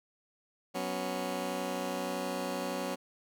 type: chord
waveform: 15% pulse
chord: F# suspended fourth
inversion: none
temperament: just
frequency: 185 / 246.7 / 277.5 Hz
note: F#3 / B3 / C#4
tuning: 0 / -2 / +2 cents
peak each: -32 dBFS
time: 0.74-2.96 s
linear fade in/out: 20 ms
effects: none